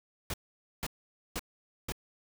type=noise bursts; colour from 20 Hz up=pink; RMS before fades=-35 dBFS; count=4; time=0.3-1.922 s; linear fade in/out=2 ms; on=38 ms; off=490 ms; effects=none